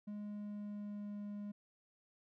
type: tone with pitch glide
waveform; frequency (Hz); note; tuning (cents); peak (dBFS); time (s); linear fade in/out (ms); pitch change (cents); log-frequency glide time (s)
triangle; 207.7 to 205.6; G#3 to G#3; 0 to -17; -40; 0.07-1.52; 10; -17; 0.18-1.22
effects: none